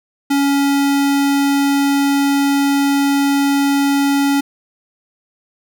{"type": "tone", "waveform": "square", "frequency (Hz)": 280, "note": "C#4", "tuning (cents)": 18, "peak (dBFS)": -13, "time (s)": [0.3, 4.41], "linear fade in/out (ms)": 10, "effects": []}